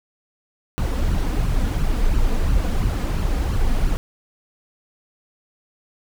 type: noise with flanger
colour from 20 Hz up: brown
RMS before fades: -19 dBFS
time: 0.78-3.97 s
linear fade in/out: 0 ms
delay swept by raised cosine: 0.68 to 4.18 ms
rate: 2.9 Hz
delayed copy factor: +0.55
effects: none